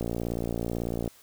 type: click train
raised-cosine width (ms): 2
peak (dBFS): -17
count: 63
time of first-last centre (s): 0.01-1.077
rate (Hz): 58.1
effects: white hiss -56 dBFS RMS until 1.22 s